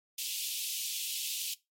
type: high-pass noise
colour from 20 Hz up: pink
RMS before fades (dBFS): -36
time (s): 0.18-1.54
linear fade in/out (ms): 5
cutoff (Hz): 2700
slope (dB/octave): 48
effects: noise-tail reverb RT60 0.2 s tail -19 dB re dry + MP3 64 kbps